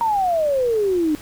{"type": "exponential sweep", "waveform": "sine", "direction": "down", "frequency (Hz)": [943, 295.5], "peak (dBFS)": -16, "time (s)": [0.01, 1.15], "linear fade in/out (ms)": 0, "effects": ["pink hiss -41 dBFS RMS until 1.21 s"]}